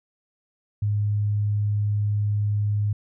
sine tone, 103.83 Hz, G#2, in tune, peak -20 dBFS, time 0.82-2.93 s, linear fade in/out 5 ms, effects none

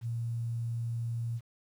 sine tone with quantisation, 116.54 Hz, A#2, in tune, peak -31 dBFS, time 0.01-1.41 s, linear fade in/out 50 ms, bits 10, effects none

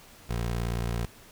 20% pulse tone, 58.27 Hz, A#1, in tune, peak -23 dBFS, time 0.29-1.06 s, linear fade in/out 10 ms, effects pink hiss -52 dBFS RMS until 1.31 s

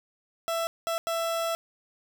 30% pulse tone bursts at uneven times, 665 Hz, E5, 15 cents sharp, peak -24 dBFS, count 3, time 0.48-0.67 / 0.87-0.98 / 1.07-1.55 s, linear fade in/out 0 ms, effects none

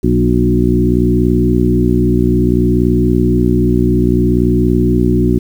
harmonic tone with a mistuned harmonic, 60.6 Hz, B1, 32 cents flat, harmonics 1 / 2 / 3 / 4 / 5 / 6, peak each -16 / -16 / -16 / -16 / -16 / -16 dBFS, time 0.03-5.39 s, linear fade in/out 10 ms, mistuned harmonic 4, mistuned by -23 cents, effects 7-bit

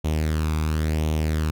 sawtooth tone with flanger, 77.78 Hz, D#2, in tune, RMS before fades -23 dBFS, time 0.04-1.51 s, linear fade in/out 10 ms, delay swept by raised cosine 0.31 to 0.84 ms, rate 0.95 Hz, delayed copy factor +0.6, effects none

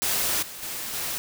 white noise with level steps, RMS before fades -25 / -39 / -33 / -30 dBFS, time 0.02-1.18 s, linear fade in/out 0 ms, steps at 0.42 / 0.62 / 0.93 s, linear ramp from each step 10 ms, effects none

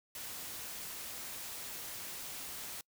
white noise, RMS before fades -44 dBFS, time 0.15-2.81 s, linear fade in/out 2 ms, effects noise-tail reverb RT60 0.1 s tail -26 dB re dry

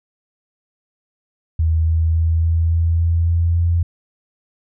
sine tone with pitch steps, 80.5 / 81.15 / 81.81 / 82.48 / 83.15 / 83.82 / 84.5 / 85.19 Hz, E2 / E2 / E2 / E2 / E2 / E2 / E2 / F2, -41 / -27 / -13 / +2 / +16 / +29 / +43 / -42 cents, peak -13 dBFS, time 1.59-3.83 s, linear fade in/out 5 ms, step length 280 ms, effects none

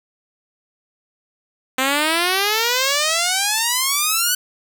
5% pulse exponential sweep, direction up, 256.8 to 1507 Hz, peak -5 dBFS, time 1.78-4.35 s, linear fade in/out 5 ms, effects none

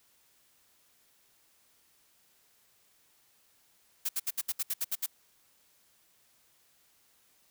blue noise bursts, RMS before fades -31 dBFS, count 10, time 4.05-5.063 s, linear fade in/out 10 ms, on 41 ms, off 67 ms, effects white hiss -67 dBFS RMS until 7.5 s

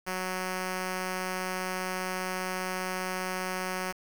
5% pulse tone, 185 Hz, F#3, in tune, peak -20 dBFS, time 0.06-3.93 s, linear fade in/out 20 ms, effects 8-bit

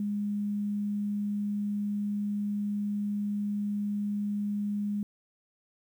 sine tone, 205.5 Hz, G#3, 18 cents flat, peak -28 dBFS, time 0-5.03 s, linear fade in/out 2 ms, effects 10-bit

